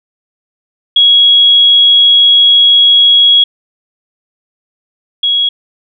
sine tone pair in turn, 3322 / 3322 Hz, G#7 / G#7, 0 / 0 cents, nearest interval unison, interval 0 cents, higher neither, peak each -3 / -8 dBFS, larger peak first, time 0.96-3.44 / 5.23-5.49 s, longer first, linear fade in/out 5 ms, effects none

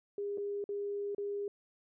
sine tone with dropouts, 405.7 Hz, G#4, 41 cents flat, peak -34 dBFS, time 0.18-1.48 s, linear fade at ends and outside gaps 2 ms, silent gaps 0.375-0.381 / 0.641-0.69 / 1.148-1.181 s, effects none

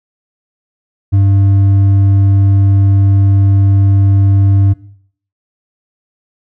sine tone with hard clipping, 98.5 Hz, G2, 9 cents sharp, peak -7 dBFS, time 1.12-4.74 s, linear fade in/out 20 ms, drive 4 dB, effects noise-tail reverb RT60 0.6 s tail -18 dB re dry

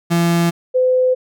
35% pulse / sine tone pair in turn, 170 / 509.4 Hz, F3 / C5, -46 / -46 cents, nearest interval octave + perfect fifth, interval 1900 cents, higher second, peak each -11 dBFS, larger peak neither, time 0.1-0.51 / 0.74-1.15 s, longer neither, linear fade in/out 20 ms, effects none

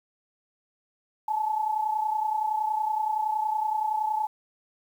sine tone pair together, 858 / 888.7 Hz, A5 / A5, -44 / +17 cents, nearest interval minor second, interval 61 cents, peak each -25 / -31 dBFS, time 1.28-4.27 s, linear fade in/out 5 ms, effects 9-bit

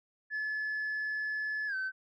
sine tone with pitch glide, 1721 to 1533.2 Hz, A6 to G6, -39 to -39 cents, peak -30 dBFS, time 0.3-1.92 s, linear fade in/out 50 ms, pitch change -200 cents, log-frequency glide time 1.67-1.75 s, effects tanh soft clip ceiling -30 dBFS

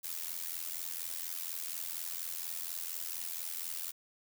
blue noise with amplitude modulation, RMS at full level -36 dBFS, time 0.03-3.92 s, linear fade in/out 20 ms, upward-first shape sine, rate 84.2 Hz, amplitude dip 85%, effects none

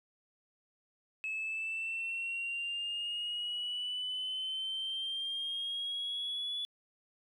sine exponential sweep, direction up, 2588 to 3434 Hz, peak -33 dBFS, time 1.24-6.65 s, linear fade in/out 0 ms, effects tanh soft clip ceiling -31 dBFS + 12-bit

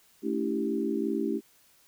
sine chord, A dominant seventh, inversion none, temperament equal with one note detuned, 220 / 283.5 / 329.6 / 392 Hz, A3 / C#4 / E4 / G4, 0 / +39 / 0 / 0 cents, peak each -32 dBFS, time 0.22-1.41 s, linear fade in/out 50 ms, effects white hiss -62 dBFS RMS until 1.87 s

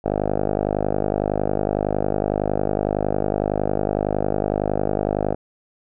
5% pulse tone with low-pass filter, 50.9 Hz, G#1, 34 cents flat, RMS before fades -22 dBFS, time 0.04-5.35 s, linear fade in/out 10 ms, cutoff 720 Hz, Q 2.3, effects none

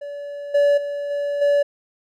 triangle tone with level steps, 574 Hz, D5, 40 cents flat, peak -27 / -11 / -22 / -19 / -12 dBFS, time 0.01-1.63 s, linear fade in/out 10 ms, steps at 0.54 / 0.77 / 1.1 / 1.41 s, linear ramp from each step 10 ms, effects none

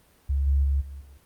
sine tone with level steps, 69.3 Hz, C#2, in tune, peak -21 / -18 / -20 / -36 / -45 dBFS, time 0.29-1.18 s, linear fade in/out 10 ms, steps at 0.46 / 0.63 / 0.8 / 1 s, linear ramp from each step 20 ms, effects pink hiss -60 dBFS RMS until 1.25 s + Opus 32 kbps

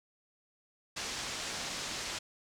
white low-pass noise, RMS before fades -39 dBFS, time 0.96-2.19 s, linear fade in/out 10 ms, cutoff 6900 Hz, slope 24 dB/octave, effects none

